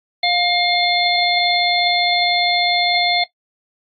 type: harmonic tone with a mistuned harmonic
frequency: 705 Hz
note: F5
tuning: 16 cents sharp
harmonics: 1 / 3 / 5 / 6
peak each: -19 / -19 / -19 / -19 dBFS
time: 0.23-3.24 s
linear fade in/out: 5 ms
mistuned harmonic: 3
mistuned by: +16 cents
effects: noise-tail reverb RT60 0.1 s tail -17 dB re dry + AAC 48 kbps